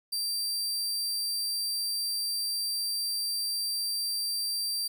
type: tone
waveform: sawtooth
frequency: 4699 Hz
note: D8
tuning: in tune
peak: -26 dBFS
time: 0.12-4.88 s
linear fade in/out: 10 ms
effects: 10-bit